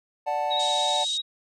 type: chord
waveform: triangle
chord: D major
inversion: none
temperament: equal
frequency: 587.3 / 740 / 880 Hz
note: D5 / F#5 / A5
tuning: 0 / 0 / 0 cents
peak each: -28 / -26 / -26 dBFS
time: 0.26-1.05 s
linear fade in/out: 20 ms
type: tone with vibrato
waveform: sine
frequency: 3783 Hz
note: A#7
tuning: 25 cents sharp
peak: -25 dBFS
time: 0.5-1.22 s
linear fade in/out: 20 ms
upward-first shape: sine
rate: 16 Hz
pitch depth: 20 cents each way
type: band-pass noise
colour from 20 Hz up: white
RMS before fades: -36 dBFS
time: 0.59-1.18 s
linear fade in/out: 10 ms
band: 2900 to 8800 Hz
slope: 96 dB/octave
effects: none